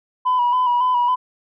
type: tone with vibrato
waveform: sine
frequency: 987.8 Hz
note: B5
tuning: in tune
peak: -13 dBFS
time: 0.25-1.16 s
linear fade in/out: 20 ms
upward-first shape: square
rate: 3.6 Hz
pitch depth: 34 cents each way
effects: tanh soft clip ceiling -12 dBFS